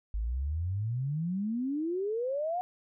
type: exponential sweep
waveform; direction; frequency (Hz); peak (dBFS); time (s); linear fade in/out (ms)
sine; up; 50.5 to 740; -29; 0.14-2.61; 0
effects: none